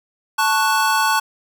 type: chord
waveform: square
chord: F# minor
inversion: first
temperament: equal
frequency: 880 / 1108.7 / 1480 Hz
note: A5 / C#6 / F#6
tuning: 0 / 0 / 0 cents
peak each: -19 / -21 / -21 dBFS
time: 0.38-1.2 s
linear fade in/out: 10 ms
effects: none